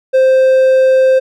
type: tone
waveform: triangle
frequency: 523.3 Hz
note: C5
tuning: in tune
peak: -4 dBFS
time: 0.13-1.2 s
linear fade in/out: 20 ms
effects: none